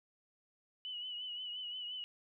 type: tone with vibrato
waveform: sine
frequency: 2960 Hz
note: F#7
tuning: in tune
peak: -40 dBFS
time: 0.85-2.04 s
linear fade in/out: 0 ms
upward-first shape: triangle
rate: 5.7 Hz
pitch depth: 56 cents each way
effects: none